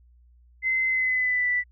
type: tone with pitch glide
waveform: sine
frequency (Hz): 2058 to 1974.2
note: C7 to B6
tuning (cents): -29 to -1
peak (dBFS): -21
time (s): 0.62-1.64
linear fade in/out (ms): 50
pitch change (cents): -72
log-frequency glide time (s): 0.88-1.49
effects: added 60 Hz sine -53 dBFS peak until 1.71 s